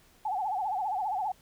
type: tone with vibrato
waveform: sine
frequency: 799 Hz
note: G5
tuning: 33 cents sharp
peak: -28 dBFS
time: 0.25-1.32 s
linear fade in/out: 5 ms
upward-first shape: sine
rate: 15 Hz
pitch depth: 160 cents each way
effects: pink hiss -61 dBFS RMS until 1.41 s